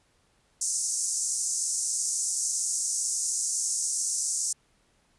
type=band-pass noise; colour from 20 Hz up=pink; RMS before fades=-29 dBFS; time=0.61-4.53 s; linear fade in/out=5 ms; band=5900 to 9500 Hz; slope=48 dB/octave; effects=pink hiss -67 dBFS RMS until 5.18 s + resampled to 24000 Hz